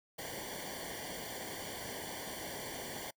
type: noise with comb filter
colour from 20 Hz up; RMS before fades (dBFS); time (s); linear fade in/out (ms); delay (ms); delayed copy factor
pink; -43; 0.18-3.11; 10; 0.77; -0.9
effects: noise-tail reverb RT60 0.1 s tail -26 dB re dry